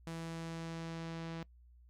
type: tone with low-pass filter sweep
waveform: sawtooth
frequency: 164.81 Hz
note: E3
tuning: in tune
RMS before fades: -43 dBFS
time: 0.07-1.43 s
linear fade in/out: 0 ms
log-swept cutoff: 10000 to 4400 Hz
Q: 0.88
effects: noise-tail reverb RT60 0.1 s tail -22 dB re dry + added 60 Hz sine -58 dBFS peak until 1.89 s

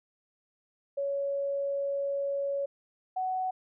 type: tone pair in turn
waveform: sine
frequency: 559 / 746.2 Hz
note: C#5 / F#5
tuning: +14 / +14 cents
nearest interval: perfect fourth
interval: 500 cents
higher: second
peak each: -28 dBFS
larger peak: neither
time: 0.97-2.66 / 3.16-3.51 s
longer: first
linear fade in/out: 10 ms
effects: none

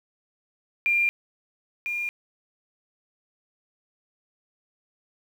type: tone pair in turn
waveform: sine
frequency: 2392 / 2411 Hz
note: D7 / D7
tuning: +31 / +45 cents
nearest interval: unison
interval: 14 cents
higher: second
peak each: -19 / -26 dBFS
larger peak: first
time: 0.86-1.09 / 1.86-2.09 s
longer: neither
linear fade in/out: 0 ms
effects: 8-bit

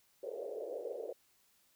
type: band-pass noise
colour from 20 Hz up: pink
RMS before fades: -42 dBFS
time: 0.23-1.13 s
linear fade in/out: 5 ms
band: 420 to 570 Hz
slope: 48 dB/octave
effects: white hiss -71 dBFS RMS until 1.75 s

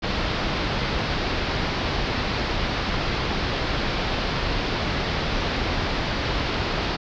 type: low-pass noise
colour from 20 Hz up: pink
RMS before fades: -25 dBFS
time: 0.02-6.97 s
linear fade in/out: 20 ms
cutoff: 5000 Hz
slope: 48 dB/octave
effects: none

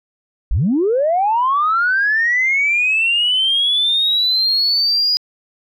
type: linear sweep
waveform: sine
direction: up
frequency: 33.42 to 4937 Hz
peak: -12 dBFS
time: 0.51-5.17 s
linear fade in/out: 0 ms
effects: tanh soft clip ceiling -8 dBFS

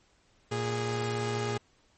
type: tone pair together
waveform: sawtooth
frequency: 115.9 / 413 Hz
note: A#2 / G#4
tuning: -10 / -10 cents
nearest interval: octave + minor seventh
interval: 2200 cents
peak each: -28 dBFS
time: 0.51-1.58 s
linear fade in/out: 10 ms
effects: pink hiss -66 dBFS RMS until 1.97 s + MP3 32 kbps

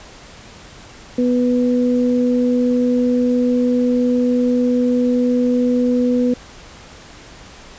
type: tone pair together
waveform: sine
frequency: 246.9 / 493.8 Hz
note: B3 / B4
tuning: 0 / 0 cents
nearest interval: octave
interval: 1200 cents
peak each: -14 / -19 dBFS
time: 1.18-6.34 s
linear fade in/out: 5 ms
effects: pink hiss -40 dBFS RMS until 7.78 s + resampled to 16000 Hz

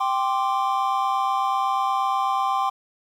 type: chord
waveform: triangle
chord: G suspended fourth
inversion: none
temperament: equal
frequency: 784 / 1046.5 / 1174.7 Hz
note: G5 / C6 / D6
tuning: 0 / 0 / 0 cents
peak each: -22 / -22 / -25 dBFS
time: 0-2.7 s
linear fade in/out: 10 ms
effects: 9-bit

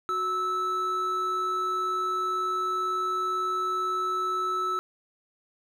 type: tone pair together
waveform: triangle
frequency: 368.7 / 1309 Hz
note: F#4 / E6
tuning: -6 / -13 cents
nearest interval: octave + minor seventh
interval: 2193 cents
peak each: -33 / -24 dBFS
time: 0.09-4.79 s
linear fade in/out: 0 ms
effects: none

